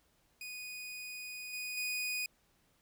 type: tone with level steps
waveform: sawtooth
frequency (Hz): 2480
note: D#7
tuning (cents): -6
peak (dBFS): -39 / -35 / -31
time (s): 0.41-2.26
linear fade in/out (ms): 2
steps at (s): 1.53 / 1.77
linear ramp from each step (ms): 5
effects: pink hiss -72 dBFS RMS until 2.81 s